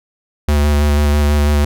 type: tone with vibrato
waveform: square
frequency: 73.42 Hz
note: D2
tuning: in tune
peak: -11 dBFS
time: 0.48-1.65 s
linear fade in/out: 5 ms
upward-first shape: square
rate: 6.1 Hz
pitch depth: 16 cents each way
effects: none

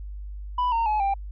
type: tone with pitch steps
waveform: sine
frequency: 990 / 918.4 / 851.9 / 790.3 Hz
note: B5 / A#5 / G#5 / G5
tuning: +4 / -26 / +44 / +14 cents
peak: -18 dBFS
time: 0.58-1.14 s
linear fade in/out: 5 ms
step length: 140 ms
effects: tanh soft clip ceiling -20 dBFS + added 50 Hz sine -33 dBFS peak until 1.31 s

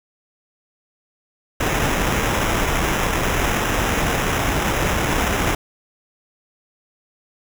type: noise with sample-and-hold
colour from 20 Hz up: pink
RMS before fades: -20 dBFS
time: 1.6-5.55 s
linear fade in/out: 5 ms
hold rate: 4410 Hz
effects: none

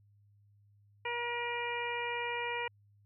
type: harmonic tone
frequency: 477.2 Hz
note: A#4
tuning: 41 cents sharp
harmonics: 1 / 2 / 3 / 4 / 5 / 6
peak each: -40 / -38 / -47 / -41 / -39 / -45 dBFS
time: 1.05-2.68 s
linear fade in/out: 5 ms
effects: added 102 Hz sine -62 dBFS peak until 3.05 s

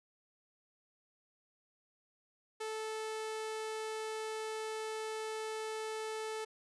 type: tone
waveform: sawtooth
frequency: 437.5 Hz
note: A4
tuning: 10 cents flat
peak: -34 dBFS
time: 2.6-6.45 s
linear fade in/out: 10 ms
effects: resampled to 24000 Hz

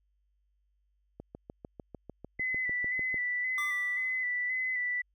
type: click train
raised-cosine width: 2 ms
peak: -29 dBFS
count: 14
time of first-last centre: 1.2-3.143 s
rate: 6.69 Hz
type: tone with vibrato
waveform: sine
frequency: 2000 Hz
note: B6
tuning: 21 cents sharp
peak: -29 dBFS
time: 2.39-5.02 s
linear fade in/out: 10 ms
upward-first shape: square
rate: 1.9 Hz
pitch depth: 24 cents each way
type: tone with exponential decay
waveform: square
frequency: 1174.7 Hz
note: D6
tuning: in tune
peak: -35 dBFS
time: 3.58-4.32 s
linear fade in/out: 1 ms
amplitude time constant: 160 ms
effects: added 50 Hz sine -70 dBFS peak until 5.14 s

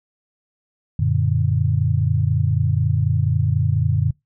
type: chord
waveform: sine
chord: Gb augmented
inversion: none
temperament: equal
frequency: 92.5 / 116.54 / 146.83 Hz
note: Gb2 / Bb2 / D3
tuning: 0 / 0 / 0 cents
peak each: -20 dBFS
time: 0.99-4.11 s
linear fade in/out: 5 ms
effects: noise-tail reverb RT60 0.2 s tail -25 dB re dry

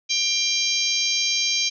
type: harmonic tone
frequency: 793 Hz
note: G5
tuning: 20 cents sharp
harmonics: 3 / 4 / 5 / 6 / 7 / 8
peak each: -27 / -27 / -27 / -27 / -27 / -27 dBFS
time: 0.09-1.7 s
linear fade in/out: 20 ms
effects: none

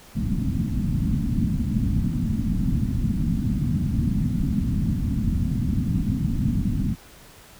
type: low-pass noise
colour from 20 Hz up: white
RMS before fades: -23 dBFS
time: 0.14-6.96 s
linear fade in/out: 50 ms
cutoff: 250 Hz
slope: 48 dB/octave
effects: pink hiss -48 dBFS RMS until 7.59 s

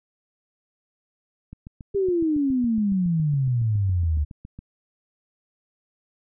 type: click train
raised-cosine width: 5 ms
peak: -26 dBFS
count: 23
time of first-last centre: 1.53-4.59 s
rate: 7.19 Hz
type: exponential sweep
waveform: sine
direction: down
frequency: 406 to 72.2 Hz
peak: -19 dBFS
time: 1.94-4.25 s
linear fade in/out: 20 ms
effects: none

